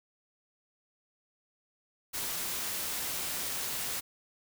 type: noise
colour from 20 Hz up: white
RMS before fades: -35 dBFS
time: 2.13-4.01 s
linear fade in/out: 20 ms
effects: none